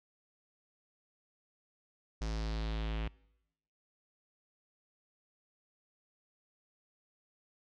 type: tone with low-pass filter sweep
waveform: square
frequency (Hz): 54.4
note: A1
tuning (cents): -19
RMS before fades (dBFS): -36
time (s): 2.21-3.08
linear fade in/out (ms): 5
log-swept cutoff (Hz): 5800 to 2800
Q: 2.6
effects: noise-tail reverb RT60 0.9 s tail -24 dB re dry